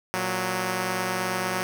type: tone pair together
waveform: 5% pulse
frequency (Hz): 116.54 / 184.62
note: A#2 / F#3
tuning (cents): 0 / -4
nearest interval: minor sixth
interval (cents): 796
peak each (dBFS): -21 / -15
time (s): 0.14-1.63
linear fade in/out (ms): 0
effects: none